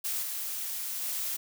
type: noise with level steps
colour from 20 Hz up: blue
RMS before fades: -32 / -35 / -33 dBFS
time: 0.04-1.37 s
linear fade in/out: 10 ms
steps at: 0.22 / 1.01 s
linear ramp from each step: 10 ms
effects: none